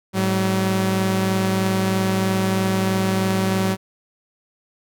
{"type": "tone pair together", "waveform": "sawtooth", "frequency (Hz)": [106.57, 190], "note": ["G#2", "F#3"], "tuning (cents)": [45, 46], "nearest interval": "minor seventh", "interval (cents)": 1001, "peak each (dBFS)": [-20, -15], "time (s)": [0.13, 3.77], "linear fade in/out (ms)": 50, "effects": []}